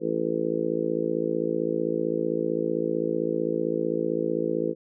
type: harmonic tone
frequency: 55.6 Hz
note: A1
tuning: 19 cents sharp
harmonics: 3 / 4 / 5 / 6 / 7 / 8 / 9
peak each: -35 / -34 / -35 / -29 / -33 / -29 / -30 dBFS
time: 0-4.75 s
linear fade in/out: 50 ms
effects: none